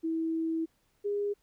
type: tone pair in turn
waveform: sine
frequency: 324.9 / 408.3 Hz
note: E4 / G#4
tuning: -25 / -29 cents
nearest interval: major third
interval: 396 cents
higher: second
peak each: -28 dBFS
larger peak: neither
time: 0.03-0.66 / 1.04-1.34 s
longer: first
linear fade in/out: 20 ms
effects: pink hiss -72 dBFS RMS until 1.42 s